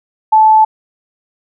sine tone, 871 Hz, A5, 18 cents flat, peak -4 dBFS, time 0.32-0.65 s, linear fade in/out 10 ms, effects none

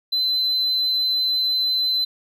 triangle tone, 4047 Hz, B7, 42 cents sharp, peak -16 dBFS, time 0.12-2.05 s, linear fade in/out 10 ms, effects tanh soft clip ceiling -14 dBFS

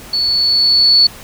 sine tone with level ramp, 4435 Hz, C#8, in tune, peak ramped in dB -13 to -5 dBFS, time 0.13-1.07 s, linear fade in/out 5 ms, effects pink hiss -35 dBFS RMS until 1.23 s

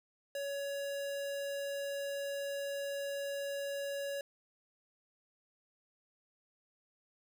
square tone, 561 Hz, C#5, 21 cents sharp, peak -37 dBFS, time 0.35-4.21 s, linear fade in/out 2 ms, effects none

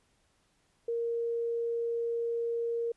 sine tone, 466.2 Hz, A#4, in tune, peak -29 dBFS, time 0.88-2.92 s, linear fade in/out 5 ms, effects pink hiss -71 dBFS RMS until 2.96 s + resampled to 24000 Hz

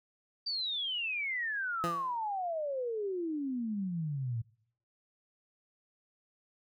sine exponential sweep, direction down, 4699 to 110 Hz, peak -32 dBFS, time 0.46-4.42 s, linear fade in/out 10 ms
15% pulse tone with exponential decay, 170 Hz, F3, 46 cents flat, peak -24 dBFS, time 1.84-2.18 s, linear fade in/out 0 ms, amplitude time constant 72 ms
effects noise-tail reverb RT60 0.6 s tail -22 dB re dry

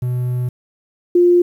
triangle / sine tone pair in turn, 124.4 / 351.9 Hz, B2 / F4, +13 / +13 cents, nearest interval octave + tritone, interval 1800 cents, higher second, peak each -15 / -8 dBFS, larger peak second, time 0.02-0.49 / 1.15-1.42 s, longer first, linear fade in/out 5 ms, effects 8-bit

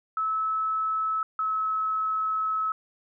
sine tone pair in turn, 1300 / 1292.5 Hz, E6 / E6, -24 / -34 cents, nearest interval unison, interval 10 cents, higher first, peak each -24 dBFS, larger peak neither, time 0.17-1.23 / 1.39-2.72 s, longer second, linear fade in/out 2 ms, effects none

